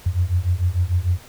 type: beating tone pair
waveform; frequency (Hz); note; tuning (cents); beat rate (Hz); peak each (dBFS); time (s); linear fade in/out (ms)
sine; 86 / 92.7; F2 / F#2; -26 / +4; 6.7; -20; 0.06-1.19; 5
effects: pink hiss -45 dBFS RMS until 1.28 s